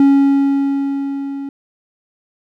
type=tone with level ramp; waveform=triangle; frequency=277.2 Hz; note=C#4; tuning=in tune; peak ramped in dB=-4 to -21 dBFS; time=0-1.49 s; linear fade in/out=2 ms; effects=none